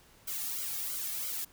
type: noise with flanger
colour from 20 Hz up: blue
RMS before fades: -36 dBFS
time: 0.27-1.45 s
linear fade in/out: 10 ms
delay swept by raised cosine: 1.1 to 2.06 ms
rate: 3 Hz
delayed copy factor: -1
effects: pink hiss -60 dBFS RMS until 1.52 s